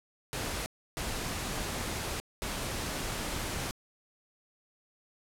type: noise bursts at uneven times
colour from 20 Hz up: pink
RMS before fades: -35 dBFS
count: 3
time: 0.33-0.66 / 0.97-2.2 / 2.42-3.71 s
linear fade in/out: 0 ms
effects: low-pass 12000 Hz 12 dB/octave